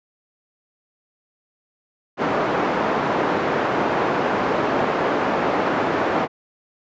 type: band-pass noise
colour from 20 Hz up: pink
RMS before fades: -21 dBFS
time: 2.17-6.28 s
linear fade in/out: 50 ms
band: 300 to 1300 Hz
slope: 12 dB/octave
effects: resampled to 16000 Hz